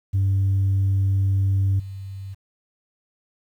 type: tone with level steps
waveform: sine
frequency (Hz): 97.2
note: G2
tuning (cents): -14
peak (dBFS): -15 / -31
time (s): 0.13-2.35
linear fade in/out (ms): 20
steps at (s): 1.79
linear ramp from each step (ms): 10
effects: tanh soft clip ceiling -15 dBFS + 9-bit